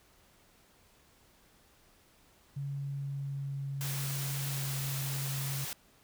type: tone with pitch glide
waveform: sine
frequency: 140 to 136.49 Hz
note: C#3 to C#3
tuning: +18 to -26 cents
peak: -34 dBFS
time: 2.56-5.65 s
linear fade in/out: 10 ms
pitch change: -44 cents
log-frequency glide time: 2.68-4.76 s
type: noise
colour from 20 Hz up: white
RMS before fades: -39 dBFS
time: 3.81-5.73 s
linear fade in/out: 0 ms
effects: pink hiss -64 dBFS RMS until 6.03 s